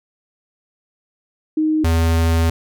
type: tone pair in turn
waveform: sine / square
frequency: 311.1 / 82.4 Hz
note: D#4 / E2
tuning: 0 / 0 cents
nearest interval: octave + major seventh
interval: 2300 cents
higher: first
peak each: -14 dBFS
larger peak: neither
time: 1.57-1.84 / 1.84-2.5 s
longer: second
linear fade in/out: 5 ms
effects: none